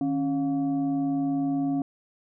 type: tone with frequency modulation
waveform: sine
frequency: 275.9 Hz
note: C#4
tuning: 8 cents flat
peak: -23 dBFS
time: 0.01-1.82 s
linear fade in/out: 2 ms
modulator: 432 Hz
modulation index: 0.48
effects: none